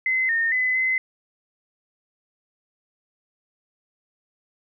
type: tone with pitch steps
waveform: sine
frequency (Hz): 2049 / 1831 / 2017 / 2046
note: C7 / A#6 / B6 / C7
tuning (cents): -37 / -32 / +36 / -39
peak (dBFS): -19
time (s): 0.06-0.98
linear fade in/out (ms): 2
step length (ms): 230
effects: none